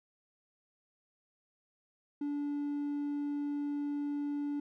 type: tone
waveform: triangle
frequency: 289.2 Hz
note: D4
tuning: 27 cents flat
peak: -30 dBFS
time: 2.21-4.6 s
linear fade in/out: 5 ms
effects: tanh soft clip ceiling -26 dBFS